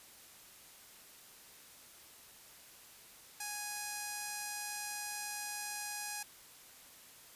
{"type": "tone with notch filter", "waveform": "5% pulse", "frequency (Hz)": 830.6, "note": "G#5", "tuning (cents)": 0, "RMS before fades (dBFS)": -42, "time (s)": [3.4, 6.23], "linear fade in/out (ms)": 5, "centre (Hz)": 3500, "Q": 1.9, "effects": ["white hiss -57 dBFS RMS until 7.35 s", "resampled to 32000 Hz"]}